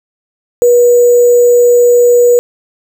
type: tone with sample-and-hold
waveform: sine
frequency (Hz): 483.8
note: B4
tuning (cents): -36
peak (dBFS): -3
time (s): 0.62-2.39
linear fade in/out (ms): 0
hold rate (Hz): 7350
effects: none